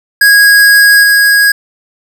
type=tone with level steps; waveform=square; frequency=1649 Hz; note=G#6; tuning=13 cents flat; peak=-3 / -5 dBFS; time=0.21-1.52 s; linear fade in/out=5 ms; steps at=1.03 s; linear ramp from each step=10 ms; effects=none